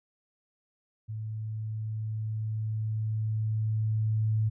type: tone with level ramp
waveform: sine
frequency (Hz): 109.1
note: A2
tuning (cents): -14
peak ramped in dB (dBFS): -33 to -23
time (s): 1.08-4.5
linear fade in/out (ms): 20
effects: none